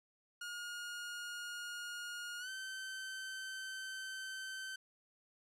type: tone with pitch glide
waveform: sawtooth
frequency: 1430 to 1541.5 Hz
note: F6 to G6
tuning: +41 to -29 cents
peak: -39 dBFS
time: 0.41-4.76 s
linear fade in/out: 5 ms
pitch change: +130 cents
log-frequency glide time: 2.39-2.49 s
effects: low-pass 11000 Hz 12 dB/octave